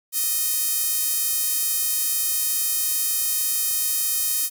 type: tone with high-pass filter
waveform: sawtooth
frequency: 622.3 Hz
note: D#5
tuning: in tune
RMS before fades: -23 dBFS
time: 0.12-4.5 s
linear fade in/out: 50 ms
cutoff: 9500 Hz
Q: 0.65
effects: 8-bit